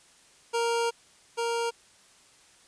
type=tone pair in turn; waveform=25% pulse; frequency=466.2 / 466.2 Hz; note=A#4 / A#4; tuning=0 / 0 cents; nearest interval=unison; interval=0 cents; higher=neither; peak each=-21 / -23 dBFS; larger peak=first; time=0.53-0.91 / 1.37-1.71 s; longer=first; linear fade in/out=20 ms; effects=white hiss -58 dBFS RMS until 2.67 s + resampled to 22050 Hz